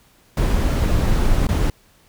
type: noise with dropouts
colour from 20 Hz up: brown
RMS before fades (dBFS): -17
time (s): 0.37-1.7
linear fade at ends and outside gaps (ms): 2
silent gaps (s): 1.47-1.488
effects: pink hiss -55 dBFS RMS until 2.08 s